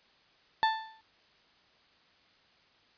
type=tone with exponential decay; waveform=35% pulse; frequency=884 Hz; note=A5; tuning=8 cents sharp; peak=-19 dBFS; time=0.63-1.01 s; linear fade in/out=0 ms; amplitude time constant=82 ms; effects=white hiss -64 dBFS RMS until 2.97 s + resampled to 11025 Hz